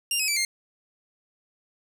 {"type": "tone with pitch steps", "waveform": "15% pulse", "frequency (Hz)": [2794, 2547, 2322, 2117], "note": ["F7", "D#7", "D7", "C7"], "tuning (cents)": [0, 40, -20, 20], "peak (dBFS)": -16, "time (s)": [0.11, 0.45], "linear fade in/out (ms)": 2, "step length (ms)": 85, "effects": []}